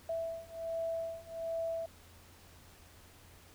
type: beating tone pair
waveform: sine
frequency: 659.3 / 660.6 Hz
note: E5 / E5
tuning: 0 / +4 cents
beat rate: 1.3 Hz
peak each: -39 / -38 dBFS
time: 0.09-1.86 s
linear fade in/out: 5 ms
effects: added 86 Hz sine -61 dBFS peak until 3.54 s + pink hiss -59 dBFS RMS until 3.54 s